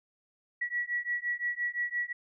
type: beating tone pair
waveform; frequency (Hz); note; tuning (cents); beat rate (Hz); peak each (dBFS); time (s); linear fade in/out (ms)
sine; 1930 / 1935.8; B6 / B6; -40 / -35; 5.8; -33 / -33; 0.61-2.13; 10
effects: none

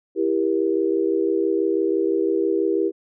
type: chord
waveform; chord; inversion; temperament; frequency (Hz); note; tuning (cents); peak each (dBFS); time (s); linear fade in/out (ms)
sine; E diminished; none; just; 329.6 / 395.6 / 474.7; E4 / G4 / Bb4; 0 / +16 / +31; -22 / -21 / -25; 0.15-2.92; 50
effects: none

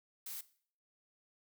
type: noise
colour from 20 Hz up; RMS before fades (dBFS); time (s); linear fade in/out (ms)
blue; -44; 0.26-0.41; 5
effects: noise-tail reverb RT60 0.5 s tail -17 dB re dry

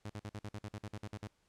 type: tone bursts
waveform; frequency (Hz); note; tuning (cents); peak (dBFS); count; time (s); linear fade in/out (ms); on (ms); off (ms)
sawtooth; 104.9; G#2; +18; -37; 13; 0.05-1.273; 5; 47; 51
effects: pink hiss -75 dBFS RMS until 1.48 s + low-pass 9000 Hz 12 dB/octave

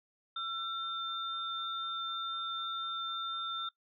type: tone pair together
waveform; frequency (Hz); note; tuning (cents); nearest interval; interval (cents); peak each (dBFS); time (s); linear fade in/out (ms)
sine; 1348 / 3599; E6 / A7; +38 / +38; octave + perfect fourth; 1700; -37 / -38; 0.36-3.69; 5
effects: noise-tail reverb RT60 0.1 s tail -18 dB re dry

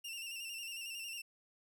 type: tone with vibrato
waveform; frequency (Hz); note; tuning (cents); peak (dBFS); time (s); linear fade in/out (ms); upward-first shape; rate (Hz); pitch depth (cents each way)
sawtooth; 2748; F7; -29; -39; 0.04-1.22; 10; square; 11; 42
effects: none

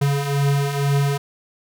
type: beating tone pair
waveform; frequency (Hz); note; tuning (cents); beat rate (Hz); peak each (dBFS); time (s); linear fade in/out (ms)
square; 139.4 / 141.5; C#3 / C#3; +10 / +36; 2.1; -25 / -19; 0.01-1.18; 10
effects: none

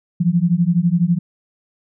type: beating tone pair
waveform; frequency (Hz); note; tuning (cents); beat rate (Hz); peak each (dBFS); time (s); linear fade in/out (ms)
sine; 167.1 / 179.1; E3 / F3; +24 / +44; 12; -16; 0.2-1.19; 10
effects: none

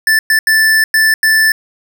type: tone bursts at uneven times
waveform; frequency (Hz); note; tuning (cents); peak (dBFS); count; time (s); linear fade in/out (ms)
square; 1760; A6; 0; -8; 5; 0.07-0.19 / 0.3-0.39 / 0.47-0.84 / 0.94-1.14 / 1.23-1.52; 2
effects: none

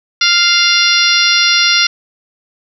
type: harmonic tone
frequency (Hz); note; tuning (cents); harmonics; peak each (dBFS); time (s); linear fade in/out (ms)
698; F5; -1; 2 / 3 / 4 / 5 / 6 / 7 / 8; -16 / -16 / -16 / -16 / -16 / -16 / -16; 0.21-1.87; 5
effects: none

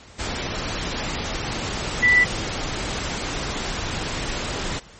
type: tone in noise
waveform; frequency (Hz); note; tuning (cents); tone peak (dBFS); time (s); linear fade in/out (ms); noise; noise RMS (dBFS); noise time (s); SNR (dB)
sine; 1975.5; B6; 0; -12; 2.02-2.25; 20; pink; -27; 0.18-4.8; +12
effects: pink hiss -46 dBFS RMS until 4.99 s + MP3 32 kbps

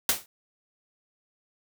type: noise with exponential decay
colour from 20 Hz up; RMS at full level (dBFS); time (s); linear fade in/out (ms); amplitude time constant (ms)
white; -19; 0.09-0.26; 2; 36
effects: none

